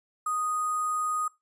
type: tone with sample-and-hold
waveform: sine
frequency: 1240 Hz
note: D#6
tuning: 6 cents flat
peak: -26 dBFS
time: 0.26-1.28 s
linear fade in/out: 5 ms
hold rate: 8820 Hz
effects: noise-tail reverb RT60 0.2 s tail -19 dB re dry + resampled to 22050 Hz